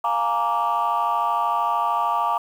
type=chord; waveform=sine; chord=Bb dominant seventh; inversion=second; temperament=just; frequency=699.2 / 839.1 / 932.3 / 1165.4 Hz; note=F5 / Ab5 / Bb5 / D6; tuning=+2 / +18 / 0 / -14 cents; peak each=-25 / -26 / -22 / -22 dBFS; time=0.04-2.38 s; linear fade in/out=5 ms; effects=tanh soft clip ceiling -13 dBFS + 8-bit